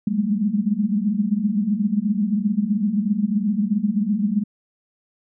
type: tone cluster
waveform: sine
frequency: 186.3 / 203 / 210.9 / 226 Hz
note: F#3 / G#3 / G#3 / A3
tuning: +12 / -39 / +27 / +47 cents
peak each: -28 / -21 / -24 / -25 dBFS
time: 0.07-4.44 s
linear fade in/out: 5 ms
effects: none